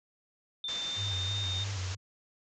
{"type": "tone with pitch glide", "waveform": "sine", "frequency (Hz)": [3575, 3652], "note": ["A7", "A#7"], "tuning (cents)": [27, -36], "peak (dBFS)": -33, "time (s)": [0.64, 1.64], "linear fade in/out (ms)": 2, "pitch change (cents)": 37, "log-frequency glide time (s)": [0.8, 1.41]}
{"type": "low-pass noise", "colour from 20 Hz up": "white", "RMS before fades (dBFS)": -43, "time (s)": [0.68, 1.95], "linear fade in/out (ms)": 5, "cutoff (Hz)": 7100, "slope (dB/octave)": 96}
{"type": "tone with vibrato", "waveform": "sine", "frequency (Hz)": 96.1, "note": "G2", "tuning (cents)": -34, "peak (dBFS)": -33, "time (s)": [0.96, 1.97], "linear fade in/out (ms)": 50, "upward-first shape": "square", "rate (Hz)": 3.1, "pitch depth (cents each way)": 65}
{"effects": []}